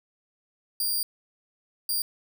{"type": "tone bursts at uneven times", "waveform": "10% pulse", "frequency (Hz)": 4778, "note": "D8", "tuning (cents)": 29, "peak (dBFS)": -18, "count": 2, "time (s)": [[0.8, 1.03], [1.89, 2.02]], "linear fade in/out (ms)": 2, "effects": ["10-bit"]}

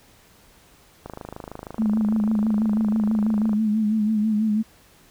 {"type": "click train", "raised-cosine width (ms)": 1, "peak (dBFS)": -20, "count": 66, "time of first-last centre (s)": [1.06, 3.531], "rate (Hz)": 26.3}
{"type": "tone with vibrato", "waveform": "sine", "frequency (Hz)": 214.9, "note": "A3", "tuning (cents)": -41, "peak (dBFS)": -18, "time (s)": [1.78, 4.63], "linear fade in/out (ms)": 20, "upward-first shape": "sine", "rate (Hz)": 6.1, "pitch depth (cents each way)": 53}
{"effects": ["pink hiss -54 dBFS RMS until 5.1 s"]}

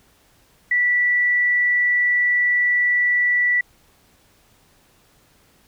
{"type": "tone", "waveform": "sine", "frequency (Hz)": 1960, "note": "B6", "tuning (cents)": -14, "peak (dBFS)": -15, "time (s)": [0.71, 3.61], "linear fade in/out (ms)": 5, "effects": ["pink hiss -57 dBFS RMS until 5.67 s"]}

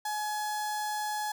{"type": "tone with notch filter", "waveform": "sawtooth", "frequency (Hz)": 845, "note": "G#5", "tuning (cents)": 30, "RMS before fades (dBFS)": -33, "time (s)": [0.05, 1.32], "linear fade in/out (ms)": 5, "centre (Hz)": 2600, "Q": 1.8, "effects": []}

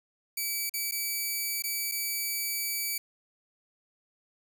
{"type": "tone with dropouts", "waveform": "5% pulse", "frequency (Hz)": 2300, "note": "D7", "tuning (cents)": -37, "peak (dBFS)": -20, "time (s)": [0.37, 2.98], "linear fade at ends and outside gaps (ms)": 5, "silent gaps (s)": [[0.696, 0.738], [0.912, 0.92], [1.623, 1.638], [1.915, 1.919]], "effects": []}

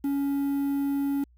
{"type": "tone with quantisation", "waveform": "triangle", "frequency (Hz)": 280.1, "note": "C#4", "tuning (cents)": 18, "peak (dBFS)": -22, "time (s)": [0.04, 1.24], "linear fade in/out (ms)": 5, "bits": 8, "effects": ["added 60 Hz sine -55 dBFS peak until 1.37 s"]}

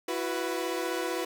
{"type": "chord", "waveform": "sawtooth", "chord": "E suspended second", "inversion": "none", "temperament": "equal with one note detuned", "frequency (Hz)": [334.2, 370, 493.9], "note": ["E4", "F#4", "B4"], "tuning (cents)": [24, 0, 0], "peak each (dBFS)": -30, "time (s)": [0.08, 1.25], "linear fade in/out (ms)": 5, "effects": []}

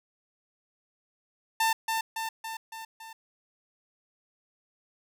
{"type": "tone with echo", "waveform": "sawtooth", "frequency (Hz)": 895, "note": "A5", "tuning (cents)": 29, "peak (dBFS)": -19, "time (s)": [1.6, 1.73], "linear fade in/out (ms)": 5, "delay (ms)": 280, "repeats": 5, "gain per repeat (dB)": -4, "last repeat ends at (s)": 3.13, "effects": []}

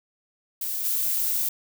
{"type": "noise with level steps", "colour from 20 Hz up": "violet", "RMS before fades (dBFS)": [-29, -25], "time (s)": [0.61, 1.49], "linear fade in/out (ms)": 5, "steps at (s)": 0.84, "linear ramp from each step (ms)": 20, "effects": []}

